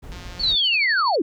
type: noise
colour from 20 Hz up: brown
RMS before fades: -36 dBFS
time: 0.02-0.56 s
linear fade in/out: 20 ms
type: click train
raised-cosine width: 0.2 ms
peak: -24 dBFS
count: 73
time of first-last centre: 0.12-0.524 s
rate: 178 Hz
type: tone with tremolo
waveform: sine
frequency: 4435 Hz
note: C#8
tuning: in tune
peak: -22 dBFS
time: 0.39-1.16 s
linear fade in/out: 10 ms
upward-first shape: triangle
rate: 12 Hz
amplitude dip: 85%
type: linear sweep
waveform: sine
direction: down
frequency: 4186 to 268.8 Hz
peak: -17 dBFS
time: 0.43-1.22 s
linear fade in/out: 5 ms
effects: none

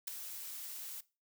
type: noise with ADSR envelope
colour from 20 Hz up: blue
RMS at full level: -34 dBFS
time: 0.07-1.01 s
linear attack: 10 ms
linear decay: 4 ms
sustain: -11 dB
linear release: 10 ms
effects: noise-tail reverb RT60 0.3 s tail -20 dB re dry

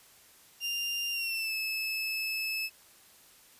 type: tone with pitch glide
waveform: 30% pulse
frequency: 2794 to 2607 Hz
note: F7 to E7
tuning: 0 to -20 cents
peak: -28 dBFS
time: 0.6-2.7 s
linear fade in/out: 50 ms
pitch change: -120 cents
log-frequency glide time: 1.11-1.55 s
effects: white hiss -58 dBFS RMS until 3.59 s + resampled to 32000 Hz

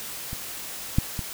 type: clicks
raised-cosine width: 5 ms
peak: -21 / -7 / -17 dBFS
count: 3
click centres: 0.331 / 0.985 / 1.192 s
effects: white hiss -36 dBFS RMS until 1.33 s

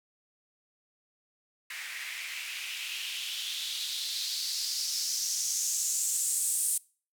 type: noise with band-pass filter sweep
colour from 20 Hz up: blue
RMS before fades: -33 dBFS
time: 1.7-6.78 s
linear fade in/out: 5 ms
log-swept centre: 1900 to 9100 Hz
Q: 3.5
effects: noise-tail reverb RT60 0.4 s tail -24 dB re dry

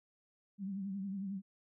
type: tone with vibrato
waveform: sine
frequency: 195.4 Hz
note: G3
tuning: 5 cents flat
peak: -37 dBFS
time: 0.58-1.42 s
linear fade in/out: 50 ms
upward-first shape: triangle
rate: 11 Hz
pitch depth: 81 cents each way
effects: none

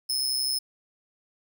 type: tone with amplitude modulation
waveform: sawtooth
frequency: 5190 Hz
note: E8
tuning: 28 cents flat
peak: -19 dBFS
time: 0.09-0.59 s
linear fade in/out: 10 ms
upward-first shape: sine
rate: 132 Hz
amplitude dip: 75%
effects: none

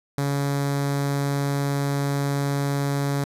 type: tone with notch filter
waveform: sawtooth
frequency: 140.9 Hz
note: C#3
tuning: 29 cents sharp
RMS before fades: -24 dBFS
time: 0.18-3.24 s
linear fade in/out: 0 ms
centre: 2800 Hz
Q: 1.9
effects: resampled to 32000 Hz + 8-bit

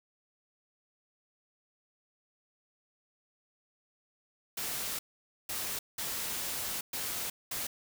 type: noise bursts at uneven times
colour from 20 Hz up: white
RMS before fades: -36 dBFS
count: 5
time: 4.57-4.99 / 5.49-5.79 / 5.98-6.81 / 6.93-7.3 / 7.51-7.67 s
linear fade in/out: 5 ms
effects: none

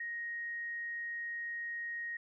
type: tone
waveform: sine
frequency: 1874 Hz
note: A#6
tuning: 9 cents sharp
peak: -37 dBFS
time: 0-2.17 s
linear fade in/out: 5 ms
effects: none

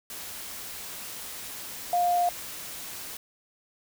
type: tone in noise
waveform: sine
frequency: 705 Hz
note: F5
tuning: 16 cents sharp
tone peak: -21 dBFS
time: 1.93-2.29 s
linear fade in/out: 2 ms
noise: white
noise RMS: -39 dBFS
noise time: 0.1-3.17 s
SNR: +15 dB
effects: none

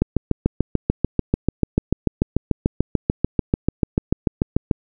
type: click train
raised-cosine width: 3 ms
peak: -3 dBFS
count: 33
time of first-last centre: 0.02-4.712 s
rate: 6.82 Hz
effects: none

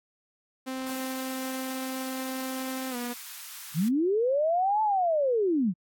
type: tone with pitch glide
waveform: sawtooth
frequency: 261.2 to 242.3 Hz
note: C4 to B3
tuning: -3 to -33 cents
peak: -28 dBFS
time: 0.66-3.14 s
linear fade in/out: 20 ms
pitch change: -130 cents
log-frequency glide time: 2.9-2.96 s
type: high-pass noise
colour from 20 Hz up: white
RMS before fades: -42 dBFS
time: 0.86-3.89 s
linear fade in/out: 10 ms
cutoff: 1000 Hz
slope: 24 dB/octave
type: linear two-way sweep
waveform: sine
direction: up then down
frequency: 138.59 to 880 to 162 Hz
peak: -22 dBFS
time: 3.74-5.74 s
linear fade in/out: 50 ms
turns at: 4.82 s
effects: AAC 64 kbps

